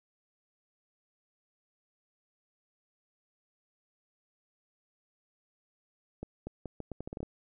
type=accelerating click train; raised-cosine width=2 ms; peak=-25 dBFS; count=11; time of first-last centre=6.23-7.23 s; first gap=240 ms; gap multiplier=0.78; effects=none